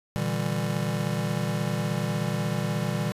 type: chord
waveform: square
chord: E half-diminished seventh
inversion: second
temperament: just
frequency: 118.67 / 148.33 / 164.81 / 197.78 Hz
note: Bb2 / D3 / E3 / G3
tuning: +31 / +18 / 0 / +16 cents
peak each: -32 dBFS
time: 0.16-3.12 s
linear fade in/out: 0 ms
effects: resampled to 32000 Hz